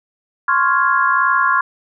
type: chord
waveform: sine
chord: Db major seventh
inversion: third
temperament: equal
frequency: 1046.5 / 1108.7 / 1396.9 / 1661.2 Hz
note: C6 / Db6 / F6 / Ab6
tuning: 0 / 0 / 0 / 0 cents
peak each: -17 / -18 / -17 / -19 dBFS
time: 0.48-1.61 s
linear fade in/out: 5 ms
effects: none